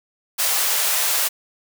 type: high-pass noise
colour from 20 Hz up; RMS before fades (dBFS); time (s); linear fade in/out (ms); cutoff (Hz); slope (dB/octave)
white; -20; 0.38-1.29; 20; 510; 24
effects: none